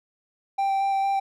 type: tone with vibrato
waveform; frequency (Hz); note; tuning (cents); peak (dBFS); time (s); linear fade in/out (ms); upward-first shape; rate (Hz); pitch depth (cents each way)
triangle; 784; G5; 0; -19; 0.58-1.2; 10; square; 4.4; 8
effects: none